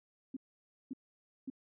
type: tone bursts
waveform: sine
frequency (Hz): 264.1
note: C4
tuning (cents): +16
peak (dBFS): -37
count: 3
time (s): 0.34-1.501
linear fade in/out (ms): 5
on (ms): 27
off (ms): 540
effects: none